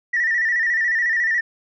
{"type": "tone with vibrato", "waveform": "sine", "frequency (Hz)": 1864.7, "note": "A#6", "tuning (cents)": 0, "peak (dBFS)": -16, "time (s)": [0.13, 1.41], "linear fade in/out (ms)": 10, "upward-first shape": "square", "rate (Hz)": 14, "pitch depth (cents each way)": 62, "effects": ["tanh soft clip ceiling -12 dBFS"]}